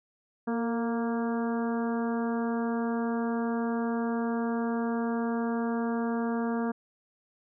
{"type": "harmonic tone with a mistuned harmonic", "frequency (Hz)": 233.1, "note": "A#3", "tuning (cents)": 0, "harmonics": [1, 2, 3, 4, 5, 6, 7], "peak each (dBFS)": [-28, -34, -38, -40, -42, -44, -45], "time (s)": [0.47, 6.72], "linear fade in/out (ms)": 10, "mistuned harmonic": 2, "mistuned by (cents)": -30, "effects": []}